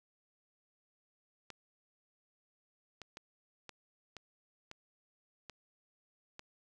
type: clicks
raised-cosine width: 0.2 ms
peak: -29 dBFS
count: 8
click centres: 1.503 / 3.017 / 3.171 / 3.693 / 4.167 / 4.714 / 5.497 / 6.394 s
effects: none